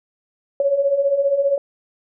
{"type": "beating tone pair", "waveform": "sine", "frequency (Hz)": [546, 561], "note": ["C#5", "C#5"], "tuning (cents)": [-26, 21], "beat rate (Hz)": 15, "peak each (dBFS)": [-22, -16], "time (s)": [0.6, 1.58], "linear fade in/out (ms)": 2, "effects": []}